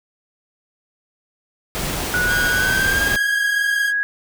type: noise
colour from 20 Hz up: pink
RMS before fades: -24 dBFS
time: 1.75-3.16 s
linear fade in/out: 0 ms
type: tone with pitch glide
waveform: sine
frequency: 1468 to 1657.3 Hz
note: F#6 to G#6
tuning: -14 to -4 cents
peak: -17 dBFS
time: 2.14-4.03 s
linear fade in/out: 0 ms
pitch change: +210 cents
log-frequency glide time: 2.49-3.16 s
type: tone with vibrato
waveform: sawtooth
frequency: 1615 Hz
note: G#6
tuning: 49 cents flat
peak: -20 dBFS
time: 2.26-3.93 s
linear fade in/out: 50 ms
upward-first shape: square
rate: 17 Hz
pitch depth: 19 cents each way
effects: none